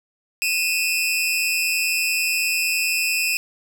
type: tone pair together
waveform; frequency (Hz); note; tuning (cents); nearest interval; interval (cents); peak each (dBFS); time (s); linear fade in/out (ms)
sawtooth; 2489 / 2658; D#7 / E7; 0 / +14; minor second; 114; -19; 0.42-3.37; 0
effects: none